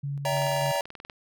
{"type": "tone with tremolo", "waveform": "sine", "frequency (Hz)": 141.1, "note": "C#3", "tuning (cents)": 31, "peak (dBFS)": -28, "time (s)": [0.03, 0.72], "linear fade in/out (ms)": 10, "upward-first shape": "square", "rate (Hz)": 3.4, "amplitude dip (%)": 30}
{"type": "chord", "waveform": "square", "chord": "E half-diminished seventh", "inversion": "third", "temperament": "equal with one note detuned", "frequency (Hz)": [573.3, 659.3, 784, 932.3], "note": ["D5", "E5", "G5", "Bb5"], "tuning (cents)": [-42, 0, 0, 0], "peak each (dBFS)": [-29, -33, -34, -31], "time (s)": [0.25, 0.81], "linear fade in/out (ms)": 2}
{"type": "click train", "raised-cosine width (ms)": 0.3, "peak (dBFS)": -25, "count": 16, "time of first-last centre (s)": [0.37, 1.098], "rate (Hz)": 20.6}
{"effects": []}